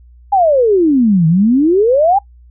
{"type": "exponential two-way sweep", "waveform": "sine", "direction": "down then up", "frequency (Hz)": [829, 155.6, 829], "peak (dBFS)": -7, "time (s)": [0.32, 2.19], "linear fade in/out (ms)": 10, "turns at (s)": 1.27, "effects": ["noise-tail reverb RT60 0.1 s tail -21 dB re dry", "added 60 Hz sine -39 dBFS peak until 2.5 s"]}